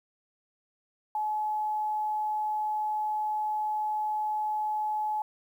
sine tone, 853 Hz, G#5, 46 cents sharp, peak -27 dBFS, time 1.15-5.22 s, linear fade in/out 2 ms, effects 10-bit

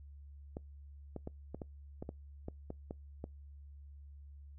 clicks, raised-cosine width 2 ms, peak -28 dBFS, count 11, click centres 0.569 / 1.163 / 1.274 / 1.546 / 1.618 / 2.025 / 2.091 / 2.484 / 2.704 / 2.909 / 3.241 s, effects noise-tail reverb RT60 0.2 s tail -26 dB re dry + added 71 Hz sine -50 dBFS peak until 4.58 s

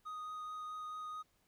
triangle tone with vibrato, 1244.5 Hz, D#6, in tune, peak -40 dBFS, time 0.05-1.23 s, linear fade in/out 20 ms, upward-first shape triangle, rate 4.6 Hz, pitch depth 10 cents each way, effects pink hiss -75 dBFS RMS until 1.47 s

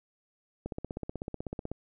click train, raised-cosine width 2 ms, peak -22 dBFS, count 18, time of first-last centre 0.66-1.716 s, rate 16.1 Hz, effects none

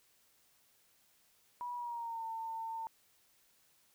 sine tone with pitch glide, 972 to 901.7 Hz, B5 to A5, -28 to +42 cents, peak -38 dBFS, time 1.61-2.87 s, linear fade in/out 0 ms, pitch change -130 cents, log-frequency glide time 1.75-2.24 s, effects white hiss -70 dBFS RMS until 3.94 s

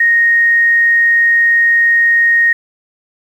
sine tone, 1863 Hz, A#6, 2 cents flat, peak -7 dBFS, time 0-2.53 s, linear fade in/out 5 ms, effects 7-bit

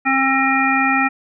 harmonic tone, 267.6 Hz, C4, 39 cents sharp, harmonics 1 / 3 / 5 / 7 / 9, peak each -20 / -20 / -20 / -20 / -20 dBFS, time 0.05-1.09 s, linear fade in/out 20 ms, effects none

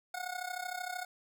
25% pulse tone with amplitude modulation, 727 Hz, F#5, 31 cents flat, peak -30 dBFS, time 0.14-1.05 s, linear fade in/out 5 ms, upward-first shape sine, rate 33.1 Hz, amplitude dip 80%, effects none

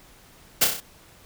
white noise with echo, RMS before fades -17 dBFS, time 0.61-0.65 s, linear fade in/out 10 ms, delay 31 ms, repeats 5, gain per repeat -4 dB, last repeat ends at 0.805 s, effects pink hiss -52 dBFS RMS until 1.25 s

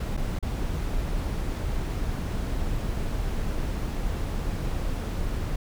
brown noise with dropouts, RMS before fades -28 dBFS, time 0-5.56 s, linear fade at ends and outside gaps 5 ms, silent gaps 0.168-0.173 / 0.39-0.426 s, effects none

